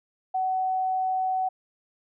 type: tone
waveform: sine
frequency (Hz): 751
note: F#5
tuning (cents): +26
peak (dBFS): -23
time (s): 0.34-1.49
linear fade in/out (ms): 10
effects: none